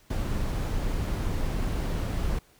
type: noise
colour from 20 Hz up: brown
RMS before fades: -28 dBFS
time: 0.1-2.39 s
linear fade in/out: 5 ms
effects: pink hiss -60 dBFS RMS until 2.59 s